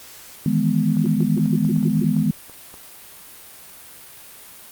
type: chord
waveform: sine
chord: E major seventh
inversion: third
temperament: equal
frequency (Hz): 155.56 / 164.81 / 207.7 / 246.9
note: D#3 / E3 / G#3 / B3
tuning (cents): 0 / 0 / 0 / 0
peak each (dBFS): -22 / -23 / -20 / -22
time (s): 0.46-2.31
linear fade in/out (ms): 2
type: clicks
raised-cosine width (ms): 1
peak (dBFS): -27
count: 11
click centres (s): 0.969 / 1.059 / 1.206 / 1.378 / 1.458 / 1.649 / 1.763 / 1.829 / 2.166 / 2.497 / 2.741
type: tone bursts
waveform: sine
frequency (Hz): 349.2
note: F4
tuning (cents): 0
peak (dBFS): -25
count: 7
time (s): 1.04-2.044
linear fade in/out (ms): 5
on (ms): 32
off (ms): 130
effects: white hiss -42 dBFS RMS until 4.71 s + Opus 48 kbps